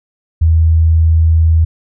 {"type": "tone", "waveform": "sine", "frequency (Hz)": 81, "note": "E2", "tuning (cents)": -30, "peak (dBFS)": -6, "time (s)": [0.41, 1.65], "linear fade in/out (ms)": 10, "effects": []}